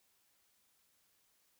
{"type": "silence", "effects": ["white hiss -74 dBFS RMS until 1.59 s"]}